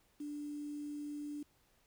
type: tone with quantisation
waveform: sine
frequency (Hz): 293.7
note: D4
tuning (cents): 0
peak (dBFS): -40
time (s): 0.2-1.43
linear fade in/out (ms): 5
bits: 10
effects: pink hiss -72 dBFS RMS until 1.86 s